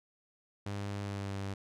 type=tone with pitch glide; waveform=sawtooth; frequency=100.8 to 98.33 Hz; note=G2 to G2; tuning=+49 to +6 cents; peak=-32 dBFS; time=0.66-1.54 s; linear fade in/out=5 ms; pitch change=-43 cents; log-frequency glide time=1.01-1.38 s; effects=low-pass 8000 Hz 12 dB/octave